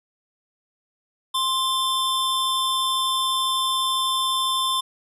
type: tone pair together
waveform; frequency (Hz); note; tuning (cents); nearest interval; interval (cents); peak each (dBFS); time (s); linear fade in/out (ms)
square; 1052 / 3538; C6 / A7; +9 / +9; octave + major sixth; 2100; -24; 1.34-4.81; 10
effects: resampled to 32000 Hz